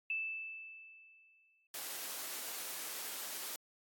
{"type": "tone with exponential decay", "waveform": "sine", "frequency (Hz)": 2637, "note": "E7", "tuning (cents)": 0, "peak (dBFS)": -33, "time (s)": [0.1, 1.67], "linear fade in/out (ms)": 2, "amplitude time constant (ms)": 340}
{"type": "noise", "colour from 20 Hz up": "white", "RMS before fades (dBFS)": -43, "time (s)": [1.74, 3.56], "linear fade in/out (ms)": 2}
{"effects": ["high-pass 300 Hz 12 dB/octave", "AAC 64 kbps"]}